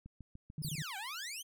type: click train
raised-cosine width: 5 ms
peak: -37 dBFS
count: 5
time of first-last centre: 0.06-0.648 s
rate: 6.8 Hz
type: tone bursts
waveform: sine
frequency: 152 Hz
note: D#3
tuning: 40 cents flat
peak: -36 dBFS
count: 4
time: 0.58-0.822 s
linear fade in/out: 2 ms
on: 41 ms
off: 26 ms
type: exponential two-way sweep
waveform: 15% pulse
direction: down then up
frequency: 5410 to 746 to 3255 Hz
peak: -34 dBFS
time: 0.62-1.43 s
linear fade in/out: 20 ms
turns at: 0.97 s
effects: none